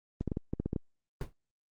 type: clicks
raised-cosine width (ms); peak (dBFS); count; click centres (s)
3; -19; 9; 0.21 / 0.277 / 0.318 / 0.371 / 0.535 / 0.6 / 0.66 / 0.731 / 0.762
type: noise with exponential decay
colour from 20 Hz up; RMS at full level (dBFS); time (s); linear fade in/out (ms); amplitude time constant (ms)
brown; -29; 1.21-1.33; 2; 24
effects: Opus 24 kbps